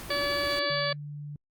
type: noise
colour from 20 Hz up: pink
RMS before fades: -41 dBFS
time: 0-0.59 s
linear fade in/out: 0 ms
type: tone with vibrato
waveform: triangle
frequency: 326.7 Hz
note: E4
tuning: 15 cents flat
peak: -38 dBFS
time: 0.09-0.7 s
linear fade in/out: 5 ms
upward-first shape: sine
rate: 15 Hz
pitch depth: 200 cents each way
type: harmonic tone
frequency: 573 Hz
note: D5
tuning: 43 cents flat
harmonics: 1 / 2 / 3 / 4 / 5 / 6 / 7 / 8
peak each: -30 / -34 / -33 / -36 / -42 / -37 / -40 / -33 dBFS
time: 0.1-0.93 s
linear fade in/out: 5 ms
type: tone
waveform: sine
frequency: 146.6 Hz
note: D3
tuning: 3 cents flat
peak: -36 dBFS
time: 0.7-1.36 s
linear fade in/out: 2 ms
effects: Opus 48 kbps